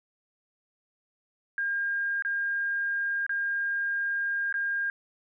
sine tone with dropouts, 1611 Hz, G6, 47 cents sharp, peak -26 dBFS, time 1.58-4.9 s, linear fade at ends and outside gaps 1 ms, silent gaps 2.223-2.249 / 3.265-3.294 / 4.526-4.541 s, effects none

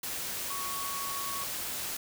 sine tone in noise, 1115 Hz, C#6, 10 cents sharp, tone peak -37 dBFS, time 0.5-1.44 s, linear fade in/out 5 ms, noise white, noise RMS -36 dBFS, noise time 0.03-1.97 s, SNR -4 dB, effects none

